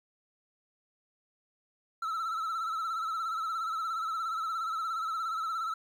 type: tone with vibrato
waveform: triangle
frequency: 1318.5 Hz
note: E6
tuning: in tune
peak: -29 dBFS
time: 2.02-5.74 s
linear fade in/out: 5 ms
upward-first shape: sine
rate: 17 Hz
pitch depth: 63 cents each way
effects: 11-bit